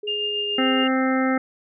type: tone with pitch glide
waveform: sine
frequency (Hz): 417.1 to 412.5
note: G#4 to G#4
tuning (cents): +7 to -12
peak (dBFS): -29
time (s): 0.03-0.84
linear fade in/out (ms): 5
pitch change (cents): -19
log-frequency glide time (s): 0.27-0.47
type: tone with tremolo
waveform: sine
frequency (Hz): 2813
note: F7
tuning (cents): +12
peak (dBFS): -22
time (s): 0.07-0.88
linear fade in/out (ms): 10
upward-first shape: triangle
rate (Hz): 7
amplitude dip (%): 30
type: harmonic tone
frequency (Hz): 261.6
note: C4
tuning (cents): 0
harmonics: 1 / 2 / 3 / 5 / 6 / 7 / 8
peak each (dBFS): -20 / -26 / -29 / -28 / -33 / -32 / -31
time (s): 0.58-1.38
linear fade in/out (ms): 5
effects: none